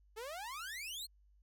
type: exponential sweep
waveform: sawtooth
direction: up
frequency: 417.6 to 4391 Hz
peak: -39 dBFS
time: 0.16-1.07 s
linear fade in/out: 20 ms
effects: added 50 Hz sine -64 dBFS peak until 1.42 s